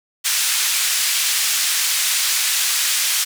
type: band-pass noise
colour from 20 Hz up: white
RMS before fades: -19 dBFS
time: 0.24-3.25 s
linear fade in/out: 20 ms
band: 1800 to 9500 Hz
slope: 12 dB/octave
effects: none